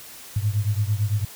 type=beating tone pair; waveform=sine; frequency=101.2 / 110.1 Hz; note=G#2 / A2; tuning=-44 / +2 cents; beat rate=8.9 Hz; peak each=-22 / -24 dBFS; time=0.36-1.25 s; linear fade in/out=5 ms; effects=white hiss -42 dBFS RMS until 1.35 s